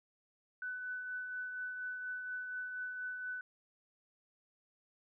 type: tone with tremolo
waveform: sine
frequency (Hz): 1498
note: F#6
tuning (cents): +21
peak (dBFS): -37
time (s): 0.62-3.41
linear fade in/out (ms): 2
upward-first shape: triangle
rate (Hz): 4.2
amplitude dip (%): 40
effects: none